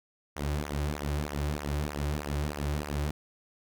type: tone with flanger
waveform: sawtooth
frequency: 73.42 Hz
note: D2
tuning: in tune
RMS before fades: -32 dBFS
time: 0.36-3.11 s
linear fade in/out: 5 ms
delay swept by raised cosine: 0.23 to 4.53 ms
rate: 3.2 Hz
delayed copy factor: -0.75
effects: none